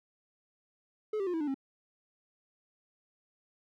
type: tone with pitch steps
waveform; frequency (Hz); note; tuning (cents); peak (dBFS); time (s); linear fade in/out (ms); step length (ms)
triangle; 428.4 / 390.6 / 356.1 / 324.7 / 296 / 269.9; A4 / G4 / F4 / E4 / D4 / C#4; -46 / -6 / +34 / -26 / +14 / -46; -28; 1.13-1.544; 5; 69
effects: none